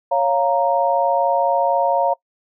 sine chord, Bb minor, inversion first, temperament equal, 554.4 / 698.5 / 932.3 Hz, Db5 / F5 / Bb5, 0 / 0 / 0 cents, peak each -19 dBFS, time 0.11-2.14 s, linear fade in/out 10 ms, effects noise-tail reverb RT60 0.1 s tail -23 dB re dry

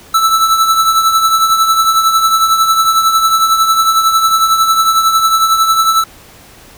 square tone with tremolo, 1318.5 Hz, E6, in tune, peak -6 dBFS, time 0.14-6.04 s, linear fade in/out 5 ms, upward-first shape triangle, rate 11 Hz, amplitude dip 60%, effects pink hiss -39 dBFS RMS until 6.77 s

